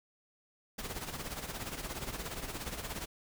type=noise with tremolo; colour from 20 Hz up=pink; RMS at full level=-38 dBFS; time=0.78-3.06 s; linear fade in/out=10 ms; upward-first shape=sine; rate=17 Hz; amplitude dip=65%; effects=none